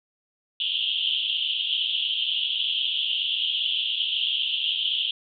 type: band-pass noise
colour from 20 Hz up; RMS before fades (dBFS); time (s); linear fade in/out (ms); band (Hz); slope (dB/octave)
white; -26; 0.6-5.11; 2; 2900 to 3400; 96
effects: none

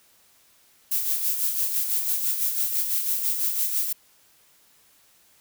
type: noise with tremolo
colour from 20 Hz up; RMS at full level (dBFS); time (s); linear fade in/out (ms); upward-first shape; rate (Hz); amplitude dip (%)
violet; -23; 0.91-3.93; 10; sine; 6; 50
effects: white hiss -59 dBFS RMS until 5.4 s

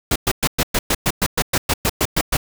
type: noise bursts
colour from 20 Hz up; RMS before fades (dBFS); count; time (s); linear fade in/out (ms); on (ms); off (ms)
pink; -17; 15; 0.11-2.37; 5; 48; 110
effects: none

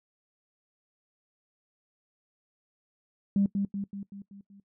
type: tone with echo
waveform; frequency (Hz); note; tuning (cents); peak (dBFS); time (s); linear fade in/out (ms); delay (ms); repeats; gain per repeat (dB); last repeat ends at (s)
sine; 199.1; G3; +27; -20; 3.36-3.46; 2; 190; 6; -5; 4.6
effects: noise-tail reverb RT60 0.1 s tail -19 dB re dry + tanh soft clip ceiling -16 dBFS

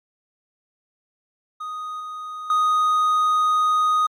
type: tone with level steps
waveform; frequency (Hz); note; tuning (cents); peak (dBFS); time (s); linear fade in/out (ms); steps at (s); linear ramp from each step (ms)
triangle; 1244.5; D#6; 0; -26 / -28 / -14; 1.6-4.07; 10; 2 / 2.5; 2
effects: MP3 96 kbps

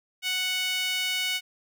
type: tone with high-pass filter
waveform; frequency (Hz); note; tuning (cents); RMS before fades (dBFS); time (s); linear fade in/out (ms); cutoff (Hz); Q
sawtooth; 740; F#5; 0; -28; 0.22-1.41; 50; 2600; 3.1
effects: none

